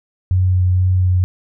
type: tone with vibrato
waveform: sine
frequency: 91.7 Hz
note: F#2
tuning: 15 cents flat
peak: -11 dBFS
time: 0.31-1.24 s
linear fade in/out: 0 ms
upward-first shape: sine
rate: 2.1 Hz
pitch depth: 13 cents each way
effects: none